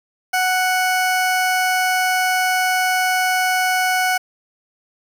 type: tone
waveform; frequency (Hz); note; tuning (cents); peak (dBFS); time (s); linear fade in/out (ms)
20% pulse; 740; F#5; 0; -11; 0.33-4.18; 10
effects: 7-bit